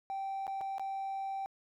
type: tone with dropouts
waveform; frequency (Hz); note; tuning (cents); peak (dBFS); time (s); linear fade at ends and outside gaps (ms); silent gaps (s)
triangle; 779; G5; -11; -32; 0.1-1.46; 0; 0.468-0.478 / 0.609-0.613 / 0.782-0.796
effects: tanh soft clip ceiling -30 dBFS